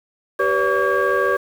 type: tone cluster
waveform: sine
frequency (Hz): 387 / 493.1 / 567 / 1135 / 1615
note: G4 / B4 / C#5 / C#6 / G#6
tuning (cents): -22 / -3 / +39 / +41 / -49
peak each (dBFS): -21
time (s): 0.39-1.37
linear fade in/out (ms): 10
effects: tanh soft clip ceiling -9 dBFS + 7-bit